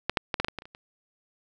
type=clicks; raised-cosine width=0.3 ms; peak=-8 / -6 / -10 / -9 / -10 / -15 / -18 / -29 / -30 / -29 dBFS; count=10; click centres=0.096 / 0.172 / 0.342 / 0.4 / 0.446 / 0.484 / 0.587 / 0.621 / 0.655 / 0.749 s; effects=none